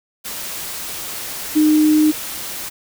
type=tone in noise; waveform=sine; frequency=306.5 Hz; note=D#4; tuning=26 cents flat; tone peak=-10 dBFS; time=1.55-2.12 s; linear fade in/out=20 ms; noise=white; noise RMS=-28 dBFS; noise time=0.24-2.7 s; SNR=+15 dB; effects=none